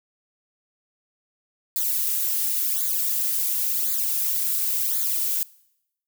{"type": "noise with flanger", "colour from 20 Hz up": "violet", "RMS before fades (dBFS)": -24, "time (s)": [1.76, 5.43], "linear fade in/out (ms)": 0, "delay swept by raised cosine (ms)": [0.35, 3.45], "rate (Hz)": 0.93, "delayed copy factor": -1, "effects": ["noise-tail reverb RT60 0.8 s tail -22 dB re dry"]}